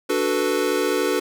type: chord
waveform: square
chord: B minor seventh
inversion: first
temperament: equal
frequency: 293.7 / 370 / 440 / 493.9 Hz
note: D4 / F#4 / A4 / B4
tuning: 0 / 0 / 0 / 0 cents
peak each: -27 / -25 / -25 / -26 dBFS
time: 0.09-1.2 s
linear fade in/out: 10 ms
effects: none